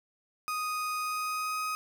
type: tone with pitch glide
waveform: 35% pulse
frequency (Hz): 1244.5 to 1256.1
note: D#6 to D#6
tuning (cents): 0 to +16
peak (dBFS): -29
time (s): 0.48-1.75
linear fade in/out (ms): 0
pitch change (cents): +16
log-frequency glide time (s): 0.98-1.6
effects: none